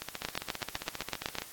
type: two click trains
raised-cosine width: 0.2 ms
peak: -14 / -18 dBFS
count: 10 / 22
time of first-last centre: 0.25-1.385 / 0.02-1.42 s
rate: 7.93 / 15 Hz
effects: white hiss -49 dBFS RMS until 1.52 s + AAC 64 kbps